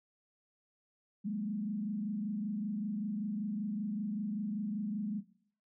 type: tone with frequency modulation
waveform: sine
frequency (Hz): 207.7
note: G#3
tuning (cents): 0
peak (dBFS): -33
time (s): 1.24-5.21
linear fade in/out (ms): 20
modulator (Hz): 25.2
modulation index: 0.84
effects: noise-tail reverb RT60 0.6 s tail -18 dB re dry